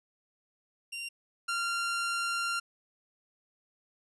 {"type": "tone pair in turn", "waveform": "sawtooth", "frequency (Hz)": [2769, 1384.5], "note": ["F7", "F6"], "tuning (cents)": [-15, -15], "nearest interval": "octave", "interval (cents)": 1200, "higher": "first", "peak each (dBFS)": [-33, -26], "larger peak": "second", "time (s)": [[0.92, 1.09], [1.48, 2.6]], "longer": "second", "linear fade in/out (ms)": 10, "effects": ["resampled to 24000 Hz"]}